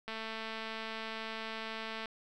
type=click train; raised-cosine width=0.3 ms; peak=-25 dBFS; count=440; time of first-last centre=0.08-2.057 s; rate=222 Hz; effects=none